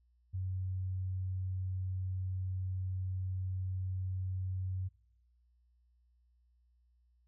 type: tone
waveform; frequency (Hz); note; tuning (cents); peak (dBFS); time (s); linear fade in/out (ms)
sine; 93.3; F#2; +15; -34; 0.33-4.89; 20
effects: noise-tail reverb RT60 0.6 s tail -23 dB re dry + added 60 Hz sine -67 dBFS peak until 7.27 s